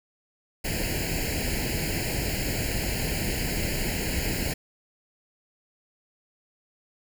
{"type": "noise with comb filter", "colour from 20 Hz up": "pink", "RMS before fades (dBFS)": -28, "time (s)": [0.64, 4.54], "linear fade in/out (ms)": 10, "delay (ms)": 0.42, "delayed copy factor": 1, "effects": []}